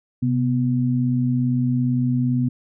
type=tone pair together; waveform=sine; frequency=129.29 / 246.9 Hz; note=C3 / B3; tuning=-20 / 0 cents; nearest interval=major seventh; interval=1120 cents; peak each=-20 dBFS; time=0.22-2.49 s; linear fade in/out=10 ms; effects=none